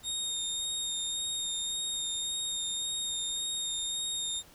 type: tone with vibrato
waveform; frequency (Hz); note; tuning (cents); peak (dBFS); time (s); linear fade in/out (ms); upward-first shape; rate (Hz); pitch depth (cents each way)
25% pulse; 3693; A#7; -17; -27; 0.03-4.43; 50; sine; 1.8; 15
effects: pink hiss -56 dBFS RMS until 4.54 s